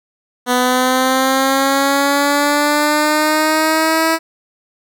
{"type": "linear sweep", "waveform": "10% pulse", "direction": "up", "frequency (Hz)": [246.9, 326.4], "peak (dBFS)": -4, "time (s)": [0.46, 4.19], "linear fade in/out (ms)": 50, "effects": []}